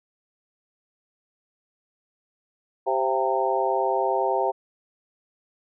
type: harmonic tone with a mistuned harmonic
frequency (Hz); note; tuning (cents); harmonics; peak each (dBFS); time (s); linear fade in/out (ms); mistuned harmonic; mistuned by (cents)
130.81; C3; 0; 3 / 4 / 5 / 6 / 7; -27 / -27 / -27 / -27 / -27; 2.86-4.52; 20; 5; +53
effects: none